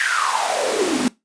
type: noise with high-pass filter sweep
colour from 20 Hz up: pink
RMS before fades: -20 dBFS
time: 0-1.08 s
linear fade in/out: 0 ms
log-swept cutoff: 1800 to 230 Hz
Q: 7.7
effects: noise-tail reverb RT60 0.2 s tail -21 dB re dry + resampled to 22050 Hz